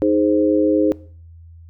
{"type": "chord", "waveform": "sine", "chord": "Ab major", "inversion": "second", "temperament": "equal", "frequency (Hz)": [311.1, 415.3, 523.3], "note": ["Eb4", "Ab4", "C5"], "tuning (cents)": [0, 0, 0], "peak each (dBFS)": [-16, -19, -19], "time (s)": [0.02, 0.92], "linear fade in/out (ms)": 0, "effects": ["noise-tail reverb RT60 0.5 s tail -21 dB re dry", "added 83 Hz sine -39 dBFS peak until 1.69 s"]}